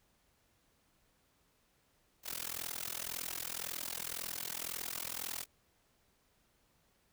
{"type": "noise with amplitude modulation", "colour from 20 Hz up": "white", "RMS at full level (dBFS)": -37, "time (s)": [2.23, 5.46], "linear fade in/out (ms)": 50, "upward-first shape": "sine", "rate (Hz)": 41.9, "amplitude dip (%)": 100, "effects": ["pink hiss -73 dBFS RMS until 7.12 s"]}